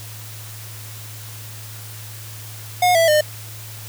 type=tone with pitch steps; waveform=square; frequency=721 / 661.2 / 606.3 Hz; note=F#5 / E5 / D#5; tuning=-45 / +5 / -45 cents; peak=-13 dBFS; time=2.82-3.21 s; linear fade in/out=5 ms; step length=130 ms; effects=added 108 Hz sine -35 dBFS peak until 3.88 s + white hiss -38 dBFS RMS until 3.88 s